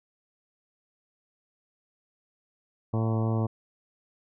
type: harmonic tone with a mistuned harmonic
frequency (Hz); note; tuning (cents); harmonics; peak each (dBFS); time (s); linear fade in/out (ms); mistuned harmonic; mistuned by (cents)
112; A2; +31; 1 / 2 / 3 / 4 / 5 / 6 / 7 / 8 / 9 / 10; -25 / -31 / -35 / -37 / -39 / -41 / -42 / -43 / -44 / -45; 2.93-3.47; 10; 7; -54
effects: none